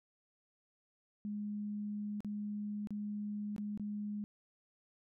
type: tone with dropouts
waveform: sine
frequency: 207.7 Hz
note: G#3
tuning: in tune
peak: -37 dBFS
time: 1.25-4.24 s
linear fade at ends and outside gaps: 0 ms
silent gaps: 2.205-2.247 / 2.872-2.906 / 3.563-3.581 / 3.775-3.797 s
effects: none